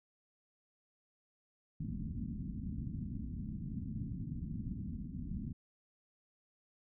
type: low-pass noise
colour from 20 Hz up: white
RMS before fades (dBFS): -41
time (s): 1.8-5.53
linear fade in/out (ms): 5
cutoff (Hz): 250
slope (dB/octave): 48
effects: none